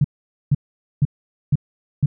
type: tone bursts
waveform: sine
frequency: 142.8 Hz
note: D3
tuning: 48 cents flat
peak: -11 dBFS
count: 5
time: 0.01-2.06 s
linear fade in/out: 5 ms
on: 34 ms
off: 470 ms
effects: none